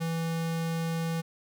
square tone, 164.81 Hz, E3, in tune, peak -29 dBFS, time 0-1.22 s, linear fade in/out 20 ms, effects none

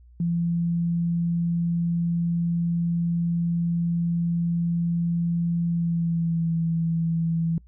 sine tone with pitch glide, 170 to 165.07 Hz, F3 to E3, -46 to +3 cents, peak -21 dBFS, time 0.2-7.58 s, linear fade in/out 2 ms, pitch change -51 cents, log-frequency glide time 5.66-6.52 s, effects noise-tail reverb RT60 0.1 s tail -26 dB re dry + added 60 Hz sine -48 dBFS peak until 7.67 s

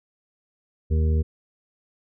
harmonic tone, 78.5 Hz, D#2, 16 cents sharp, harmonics 1 / 2 / 3 / 5 / 6, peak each -18 / -30 / -33 / -35 / -36 dBFS, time 0.9-1.23 s, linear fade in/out 20 ms, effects none

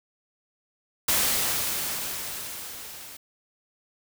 white noise with level ramp, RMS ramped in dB -22 to -43 dBFS, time 1.08-3.17 s, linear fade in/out 5 ms, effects none

